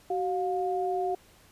sine tone pair together, 376.6 / 711 Hz, F#4 / F5, +31 / +31 cents, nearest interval major seventh, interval 1100 cents, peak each -29 / -29 dBFS, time 0.1-1.15 s, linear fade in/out 5 ms, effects pink hiss -58 dBFS RMS until 1.51 s + resampled to 32000 Hz

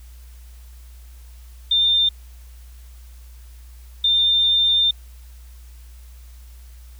sine tone pair in turn, 3604 / 3604 Hz, A7 / A7, +41 / +41 cents, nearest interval unison, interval 0 cents, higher neither, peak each -14 dBFS, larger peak neither, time 1.71-2.09 / 4.04-4.91 s, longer second, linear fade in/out 5 ms, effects added 60 Hz sine -39 dBFS peak until 6.99 s + white hiss -54 dBFS RMS until 6.99 s

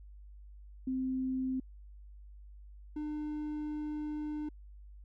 sine / triangle tone pair in turn, 260 / 301.3 Hz, C4 / D4, -11 / +44 cents, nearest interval minor third, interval 255 cents, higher second, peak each -31 / -33 dBFS, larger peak first, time 0.87-1.6 / 2.96-4.49 s, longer second, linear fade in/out 5 ms, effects added 50 Hz sine -49 dBFS peak until 5.04 s

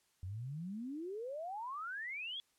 sine exponential sweep, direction up, 87.31 to 3429 Hz, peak -40 dBFS, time 0.23-2.4 s, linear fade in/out 0 ms, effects white hiss -75 dBFS RMS until 2.58 s + low-pass 11000 Hz 12 dB/octave

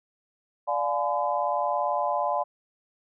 sine chord, D diminished seventh, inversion none, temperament just, 587.3 / 704.8 / 845.8 / 1014.9 Hz, D5 / F5 / Ab5 / Cb6, 0 / +16 / +31 / +47 cents, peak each -29 dBFS, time 0.67-2.44 s, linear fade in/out 20 ms, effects none

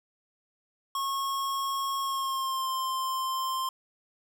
square tone with pitch glide, 1092 to 1049.9 Hz, C#6 to C6, -26 to +6 cents, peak -29 dBFS, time 0.95-3.69 s, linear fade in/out 2 ms, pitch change -68 cents, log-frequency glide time 2.01-2.71 s, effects none

